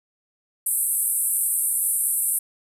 pink band-pass noise, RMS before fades -23 dBFS, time 0.66-2.39 s, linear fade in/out 5 ms, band 8400 to 13000 Hz, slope 96 dB/octave, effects none

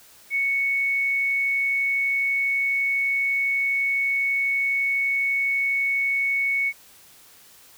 sine tone, 2217 Hz, C#7, in tune, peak -20 dBFS, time 0.3-6.73 s, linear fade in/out 50 ms, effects white hiss -51 dBFS RMS until 7.77 s

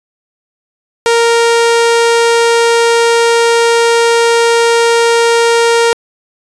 sawtooth tone, 465.3 Hz, A#4, 3 cents flat, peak -3 dBFS, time 1.06-5.93 s, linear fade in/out 0 ms, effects resampled to 22050 Hz

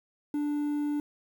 triangle tone with quantisation, 293.7 Hz, D4, in tune, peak -25 dBFS, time 0.34-1 s, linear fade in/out 2 ms, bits 9, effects none

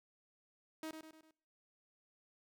sawtooth tone with echo, 316.2 Hz, D#4, 28 cents sharp, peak -38 dBFS, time 0.83-0.91 s, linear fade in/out 2 ms, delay 100 ms, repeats 4, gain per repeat -6 dB, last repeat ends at 1.31 s, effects noise-tail reverb RT60 0.7 s tail -24 dB re dry

